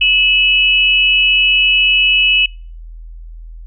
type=tone pair together; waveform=sine; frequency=2593 / 2945 Hz; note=E7 / F#7; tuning=-29 / -9 cents; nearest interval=major second; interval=220 cents; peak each=-11 / -12 dBFS; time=0.01-2.46 s; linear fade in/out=5 ms; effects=noise-tail reverb RT60 0.4 s tail -26 dB re dry + added 41 Hz sine -29 dBFS peak until 3.66 s